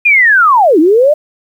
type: linear two-way sweep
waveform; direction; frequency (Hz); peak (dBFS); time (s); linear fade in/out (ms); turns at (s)
sine; down then up; 2477 to 293.7 to 621; -4; 0.05-1.14; 10; 0.79
effects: 7-bit